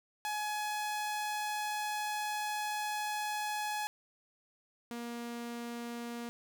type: tone pair in turn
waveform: sawtooth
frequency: 843 / 236.6 Hz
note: G#5 / A#3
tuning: +26 / +26 cents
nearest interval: octave + minor seventh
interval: 2200 cents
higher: first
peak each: -30 / -35 dBFS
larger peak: first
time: 0.25-3.87 / 4.91-6.29 s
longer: first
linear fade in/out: 0 ms
effects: none